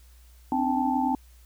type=tone cluster; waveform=sine; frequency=259.3 / 286.5 / 297.6 / 787 / 874 Hz; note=C4 / D4 / D4 / G5 / A5; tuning=-15 / -43 / +23 / +7 / -12 cents; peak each=-26 / -35 / -33 / -29 / -27 dBFS; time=0.52-1.15 s; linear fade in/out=2 ms; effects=added 60 Hz sine -50 dBFS peak until 1.45 s + white hiss -61 dBFS RMS until 1.45 s